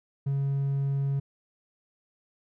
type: tone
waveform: triangle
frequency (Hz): 138.5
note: C#3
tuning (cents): -1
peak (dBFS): -22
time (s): 0.26-1.2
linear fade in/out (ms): 10
effects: tanh soft clip ceiling -18 dBFS